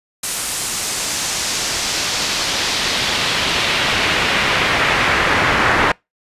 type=noise with band-pass filter sweep; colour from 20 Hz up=brown; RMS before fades=-18 dBFS; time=0.23-5.92 s; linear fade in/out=5 ms; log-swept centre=9500 to 1600 Hz; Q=1.2; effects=noise-tail reverb RT60 0.2 s tail -25 dB re dry + resampled to 32000 Hz